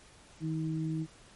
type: tone pair together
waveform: sine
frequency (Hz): 158.9 / 317.8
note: D#3 / D#4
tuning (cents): +37 / +37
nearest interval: octave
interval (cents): 1200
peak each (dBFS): -32 / -35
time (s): 0.4-1.07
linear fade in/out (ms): 50
effects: pink hiss -57 dBFS RMS until 1.35 s + MP3 48 kbps